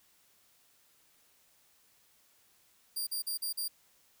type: tone bursts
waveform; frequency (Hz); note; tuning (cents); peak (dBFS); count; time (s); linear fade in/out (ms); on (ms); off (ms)
10% pulse; 4766; D8; +25; -26; 5; 2.96-3.682; 10; 110; 43
effects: white hiss -67 dBFS RMS until 4.2 s